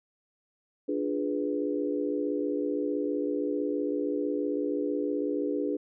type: chord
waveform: sine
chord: D diminished seventh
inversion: none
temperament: equal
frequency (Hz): 293.7 / 349.2 / 415.3 / 493.9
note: D4 / F4 / Ab4 / Cb5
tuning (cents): 0 / 0 / 0 / 0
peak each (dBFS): -30 / -36 / -32 / -34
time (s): 0.88-5.77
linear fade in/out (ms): 10
effects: none